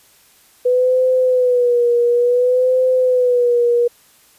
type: tone with vibrato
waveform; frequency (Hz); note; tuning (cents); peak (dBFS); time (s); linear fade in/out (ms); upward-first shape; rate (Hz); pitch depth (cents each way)
sine; 494.6; B4; +3; -11; 0.65-3.88; 10; sine; 0.57; 62
effects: white hiss -51 dBFS RMS until 4.38 s + resampled to 32000 Hz